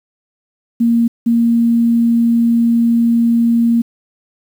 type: tone bursts at uneven times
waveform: sine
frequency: 233.1 Hz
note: A#3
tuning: in tune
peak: -9 dBFS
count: 2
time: 0.8-1.08 / 1.26-3.82 s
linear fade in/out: 10 ms
effects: 7-bit